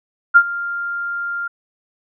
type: tone with ADSR envelope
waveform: sine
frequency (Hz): 1396.9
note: F6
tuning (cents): 0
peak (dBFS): -3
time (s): 0.34-1.48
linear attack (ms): 23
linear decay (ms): 63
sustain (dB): -18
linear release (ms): 9
effects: none